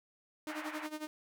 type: tone with tremolo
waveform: sawtooth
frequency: 306.4 Hz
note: D#4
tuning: 27 cents flat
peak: -33 dBFS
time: 0.47-1.07 s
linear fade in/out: 0 ms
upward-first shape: sine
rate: 11 Hz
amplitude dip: 85%
type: band-pass noise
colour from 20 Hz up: white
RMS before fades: -45 dBFS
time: 0.48-0.87 s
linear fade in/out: 10 ms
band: 680 to 2100 Hz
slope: 24 dB/octave
effects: none